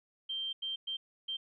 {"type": "tone bursts at uneven times", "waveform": "sine", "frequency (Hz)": 3150, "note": "G7", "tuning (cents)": 8, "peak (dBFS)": -34, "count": 4, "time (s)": [[0.29, 0.53], [0.62, 0.76], [0.87, 0.97], [1.28, 1.37]], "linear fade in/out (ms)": 10, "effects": []}